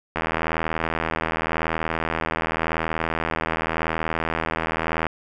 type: click train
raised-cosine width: 0.5 ms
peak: -8 dBFS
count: 398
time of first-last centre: 0.16-5.067 s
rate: 80.9 Hz
effects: none